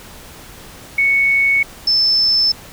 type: tone pair in turn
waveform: sine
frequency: 2217 / 5273 Hz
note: C#7 / E8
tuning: 0 / 0 cents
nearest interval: octave + minor third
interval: 1500 cents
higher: second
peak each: -11 dBFS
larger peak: neither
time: 0.98-1.63 / 1.87-2.52 s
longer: neither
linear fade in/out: 5 ms
effects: pink hiss -38 dBFS RMS until 2.72 s